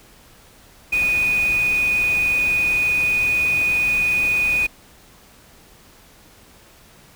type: tone in noise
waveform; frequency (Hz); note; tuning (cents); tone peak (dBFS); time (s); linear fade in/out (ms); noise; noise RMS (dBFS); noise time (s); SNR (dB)
sine; 2477; D#7; -8; -16; 0.92-4.67; 10; pink; -33; 0.92-4.67; +14
effects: pink hiss -49 dBFS RMS until 7.15 s